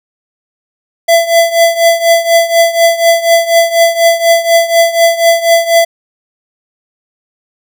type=tone with tremolo; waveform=square; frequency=671 Hz; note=E5; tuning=31 cents sharp; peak=-3 dBFS; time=1.08-5.85 s; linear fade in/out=10 ms; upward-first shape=triangle; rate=4.1 Hz; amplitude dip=85%; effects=none